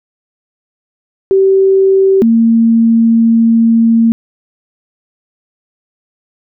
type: tone pair in turn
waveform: sine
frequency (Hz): 385.8 / 228.5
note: G4 / A#3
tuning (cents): -28 / -34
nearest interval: major sixth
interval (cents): 906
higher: first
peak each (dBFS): -5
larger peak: neither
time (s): 1.31-2.22 / 2.22-4.12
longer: second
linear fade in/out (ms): 0
effects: none